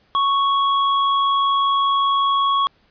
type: tone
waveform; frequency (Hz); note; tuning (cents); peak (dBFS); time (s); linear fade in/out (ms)
square; 1108.7; C#6; 0; -16; 0.15-2.67; 0
effects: pink hiss -59 dBFS RMS until 2.9 s + resampled to 11025 Hz